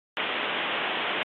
white low-pass noise, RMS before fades -29 dBFS, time 0.17-1.23 s, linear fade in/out 0 ms, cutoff 3400 Hz, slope 96 dB/octave, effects high-pass 300 Hz 12 dB/octave + AAC 32 kbps

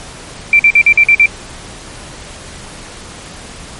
sine tone bursts, 2349 Hz, D7, in tune, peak -3 dBFS, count 7, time 0.53-1.259 s, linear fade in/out 2 ms, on 63 ms, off 48 ms, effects pink hiss -31 dBFS RMS until 3.79 s + MP3 48 kbps

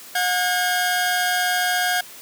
sawtooth tone pair together, 723.4 / 1624 Hz, F#5 / G#6, -39 / -39 cents, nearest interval octave + major second, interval 1400 cents, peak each -18 dBFS, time 0.15-2.01 s, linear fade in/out 5 ms, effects white hiss -41 dBFS RMS until 2.21 s + high-pass 150 Hz 12 dB/octave

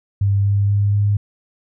sine tone with pitch steps, 99.8 / 100.67 / 101.54 / 102.43 Hz, G2 / G2 / G#2 / G#2, +32 / +47 / -39 / -23 cents, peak -13 dBFS, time 0.21-1.17 s, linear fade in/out 5 ms, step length 240 ms, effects none

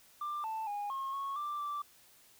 sine tone with pitch steps, 1187 / 883 / 820 / 1079 / 1102 / 1179 / 1169 Hz, D6 / A5 / G#5 / C#6 / C#6 / D6 / D6, +18 / +6 / -22 / -47 / -11 / +6 / -8 cents, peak -33 dBFS, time 0.21-1.82 s, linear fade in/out 5 ms, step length 230 ms, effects tanh soft clip ceiling -33 dBFS + white hiss -62 dBFS RMS until 2.39 s

